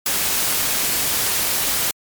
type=noise; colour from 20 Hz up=white; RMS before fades=-20 dBFS; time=0.06-1.91 s; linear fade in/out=2 ms; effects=MP3 96 kbps